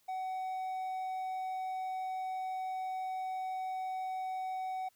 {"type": "tone", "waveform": "triangle", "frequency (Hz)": 751, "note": "F#5", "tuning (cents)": 26, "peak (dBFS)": -33, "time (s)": [0.08, 4.89], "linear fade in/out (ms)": 10, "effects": ["white hiss -71 dBFS RMS until 4.95 s"]}